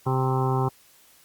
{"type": "harmonic tone with a mistuned harmonic", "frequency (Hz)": 130.81, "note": "C3", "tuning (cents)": 0, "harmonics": [1, 2, 3, 4, 6, 7, 8, 9, 10], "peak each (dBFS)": [-23, -33, -28, -38, -30, -33, -32, -41, -37], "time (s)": [0.06, 0.69], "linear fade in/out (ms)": 10, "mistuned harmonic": 9, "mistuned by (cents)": -20, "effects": ["white hiss -56 dBFS RMS until 1.24 s", "Opus 48 kbps"]}